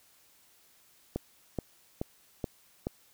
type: click train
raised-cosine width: 2 ms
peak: -18 dBFS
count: 5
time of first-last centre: 1.16-2.869 s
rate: 2.34 Hz
effects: white hiss -63 dBFS RMS until 3.13 s